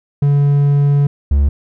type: tone pair in turn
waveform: triangle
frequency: 142.8 / 70.8 Hz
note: D3 / C#2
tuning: -48 / +37 cents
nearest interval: octave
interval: 1215 cents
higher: first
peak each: -7 dBFS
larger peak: neither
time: 0.22-1.07 / 1.31-1.49 s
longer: first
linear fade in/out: 5 ms
effects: none